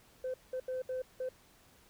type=tone bursts at uneven times; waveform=sine; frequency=513 Hz; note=C5; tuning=34 cents flat; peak=-32 dBFS; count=5; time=0.24-0.34 / 0.53-0.6 / 0.68-0.82 / 0.89-1.02 / 1.2-1.29 s; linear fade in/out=5 ms; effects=tanh soft clip ceiling -32 dBFS + pink hiss -63 dBFS RMS until 1.89 s